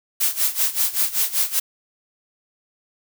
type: noise with tremolo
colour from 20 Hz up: blue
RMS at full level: -18 dBFS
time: 0.2-1.6 s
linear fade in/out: 10 ms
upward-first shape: sine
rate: 5.2 Hz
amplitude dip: 85%
effects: none